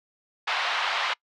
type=band-pass noise; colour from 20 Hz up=pink; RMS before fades=-27 dBFS; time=0.47-1.14 s; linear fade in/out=10 ms; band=790 to 3900 Hz; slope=24 dB/octave; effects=noise-tail reverb RT60 0.1 s tail -25 dB re dry